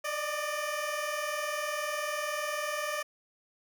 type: tone pair together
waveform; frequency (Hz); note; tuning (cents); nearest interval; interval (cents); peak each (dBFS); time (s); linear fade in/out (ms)
15% pulse; 587.3 / 607.3; D5 / D#5; 0 / -42; minor second; 58; -28 / -28; 0.04-3.03; 10
effects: none